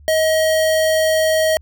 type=tone; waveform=square; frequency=633 Hz; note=D#5; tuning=30 cents sharp; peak=-14 dBFS; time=0.08-1.57 s; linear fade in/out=0 ms; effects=added 73 Hz sine -41 dBFS peak until 1.61 s